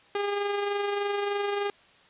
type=tone with amplitude modulation; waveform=sawtooth; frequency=405.8 Hz; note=G#4; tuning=40 cents flat; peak=-21 dBFS; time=0.15-1.7 s; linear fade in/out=2 ms; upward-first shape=sine; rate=23.3 Hz; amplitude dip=35%; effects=white hiss -57 dBFS RMS until 2.09 s + resampled to 8000 Hz